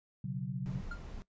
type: chord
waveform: sine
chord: B suspended second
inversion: none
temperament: just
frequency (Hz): 123.47 / 138.9 / 185.21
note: B2 / C#3 / F#3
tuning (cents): 0 / +4 / +2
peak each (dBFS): -41 / -38 / -39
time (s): 0.24-0.81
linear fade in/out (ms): 5
type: noise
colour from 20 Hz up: brown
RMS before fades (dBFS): -44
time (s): 0.66-1.22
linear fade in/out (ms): 0
type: tone with exponential decay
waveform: triangle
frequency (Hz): 1400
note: F6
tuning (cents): +4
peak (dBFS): -35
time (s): 0.91-1.01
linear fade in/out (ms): 5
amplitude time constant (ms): 21
effects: noise-tail reverb RT60 0.1 s tail -19 dB re dry + resampled to 16000 Hz